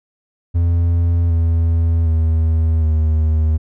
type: tone with pitch steps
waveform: triangle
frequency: 85.2 / 82.87 / 80.6 / 78.4 Hz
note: F2 / E2 / E2 / D#2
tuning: -42 / +10 / -38 / +14 cents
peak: -10 dBFS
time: 0.54-3.58 s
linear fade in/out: 20 ms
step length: 760 ms
effects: none